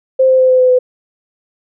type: tone with pitch steps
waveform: sine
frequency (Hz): 523.3 / 519.4 / 515.5 / 511.6 / 507.8 / 504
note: C5 / C5 / C5 / C5 / B4 / B4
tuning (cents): 0 / -13 / -26 / -39 / +48 / +35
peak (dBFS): -6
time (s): 0.19-0.79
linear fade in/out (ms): 10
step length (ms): 100
effects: none